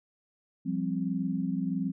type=chord; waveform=sine; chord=F suspended second; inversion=none; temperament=equal with one note detuned; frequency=174.61 / 196 / 262.4 Hz; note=F3 / G3 / C4; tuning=0 / 0 / +5 cents; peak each=-32 dBFS; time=0.65-1.92 s; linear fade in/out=20 ms; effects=none